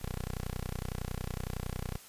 10% pulse tone, 30.87 Hz, B0, in tune, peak -27 dBFS, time 0.01-1.98 s, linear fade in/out 10 ms, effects white hiss -53 dBFS RMS until 2.08 s + resampled to 32000 Hz

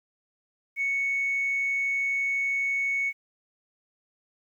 sine tone, 2217 Hz, C#7, in tune, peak -23 dBFS, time 0.76-3.13 s, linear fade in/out 50 ms, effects tanh soft clip ceiling -20 dBFS + 10-bit

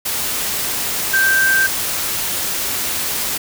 sine tone in noise, 1568 Hz, G6, in tune, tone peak -12 dBFS, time 1.13-1.67 s, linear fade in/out 10 ms, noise white, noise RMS -21 dBFS, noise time 0.05-3.38 s, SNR +6 dB, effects none

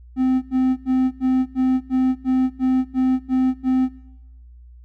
triangle tone bursts, 258.6 Hz, C4, 20 cents flat, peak -13 dBFS, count 11, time 0.16-3.89 s, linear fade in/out 50 ms, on 260 ms, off 87 ms, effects noise-tail reverb RT60 0.9 s tail -18 dB re dry + added 60 Hz sine -41 dBFS peak until 4.84 s

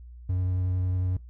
triangle tone with vibrato, 91.7 Hz, F#2, 15 cents flat, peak -22 dBFS, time 0.29-1.17 s, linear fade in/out 5 ms, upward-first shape triangle, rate 11 Hz, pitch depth 15 cents each way, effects noise-tail reverb RT60 0.2 s tail -19 dB re dry + added 60 Hz sine -42 dBFS peak until 1.29 s

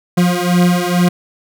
40% pulse beating tone pair, 176.1 / 178.3 Hz, F3 / F3, +15 / +36 cents, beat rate 2.2 Hz, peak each -13 dBFS, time 0.17-1.09 s, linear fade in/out 10 ms, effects none

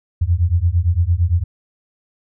sine beating tone pair, 82.3 / 91.1 Hz, E2 / F#2, -2 / -26 cents, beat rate 8.8 Hz, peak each -16 dBFS, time 0.21-1.44 s, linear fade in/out 10 ms, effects none

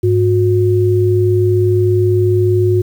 sine tone pair together, 103.33 / 361.7 Hz, G#2 / F#4, -8 / -39 cents, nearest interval octave + minor seventh, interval 2169 cents, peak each -12 dBFS, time 0.03-2.82 s, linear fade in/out 10 ms, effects 7-bit

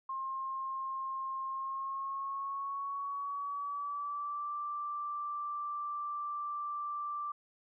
sine tone with pitch glide, 1065 to 1174.9 Hz, C6 to D6, +30 to 0 cents, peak -35 dBFS, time 0.09-7.32 s, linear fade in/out 5 ms, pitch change +170 cents, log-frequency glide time 1.45-4.54 s, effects none

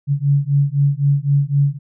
sine beating tone pair, 139.7 / 143.6 Hz, C#3 / D3, +14 / -39 cents, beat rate 3.9 Hz, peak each -16 / -16 dBFS, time 0.07-1.79 s, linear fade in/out 50 ms, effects none

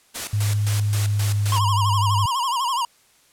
white noise with tremolo, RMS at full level -28 dBFS, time 0.14-1.6 s, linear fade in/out 20 ms, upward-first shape square, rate 3.8 Hz, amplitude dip 75%
sine tone with pitch glide, 103.83 to 102.05 Hz, G#2 to G#2, 0 to -30 cents, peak -18 dBFS, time 0.33-2.26 s, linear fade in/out 5 ms, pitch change -30 cents, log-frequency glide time 0.78-1.75 s
square tone with vibrato, 1012 Hz, B5, 42 cents sharp, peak -21 dBFS, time 1.52-2.85 s, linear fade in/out 2 ms, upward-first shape sine, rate 12 Hz, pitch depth 140 cents each way
effects white hiss -57 dBFS RMS until 3.32 s + low-pass 11000 Hz 12 dB/octave

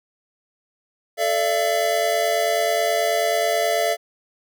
square chord, A suspended fourth, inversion none, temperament equal with one note detuned, 440 / 587.3 / 676.6 Hz, A4 / D5 / E5, 0 / 0 / +45 cents, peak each -27 / -25 / -21 dBFS, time 1.17-3.97 s, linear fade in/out 50 ms, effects none

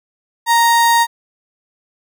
35% pulse tone, 932.3 Hz, A#5, in tune, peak -8 dBFS, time 0.46-1.07 s, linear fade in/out 50 ms, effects none

